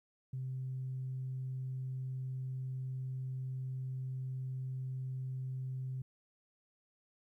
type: tone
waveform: sine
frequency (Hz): 130.1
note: C3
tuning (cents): -9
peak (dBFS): -36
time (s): 0.33-6.02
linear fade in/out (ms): 5
effects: tanh soft clip ceiling -32 dBFS + 13-bit